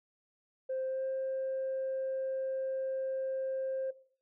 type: tone with pitch glide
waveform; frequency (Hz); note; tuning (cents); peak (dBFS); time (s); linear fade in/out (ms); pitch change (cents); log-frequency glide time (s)
sine; 523.3 to 529.1; C5 to C5; 0 to +19; -31; 0.69-3.91; 10; +19; 0.86-1.04
effects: noise-tail reverb RT60 0.5 s tail -17 dB re dry + tanh soft clip ceiling -29 dBFS